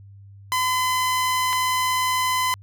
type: tone pair in turn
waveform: sawtooth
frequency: 1017 / 1017 Hz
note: C6 / C6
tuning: -50 / -50 cents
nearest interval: unison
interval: 0 cents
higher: neither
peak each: -16 dBFS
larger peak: neither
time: 0.52-1.53 / 1.53-2.54 s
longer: neither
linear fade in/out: 0 ms
effects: added 99 Hz sine -42 dBFS peak until 2.62 s